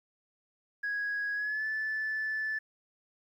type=tone with pitch glide; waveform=sine; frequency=1659 to 1746.5 Hz; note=G#6 to A6; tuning=-2 to -13 cents; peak=-29 dBFS; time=0.83-2.59 s; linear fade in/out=10 ms; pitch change=+89 cents; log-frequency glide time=1.34-1.65 s; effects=tanh soft clip ceiling -27 dBFS + 11-bit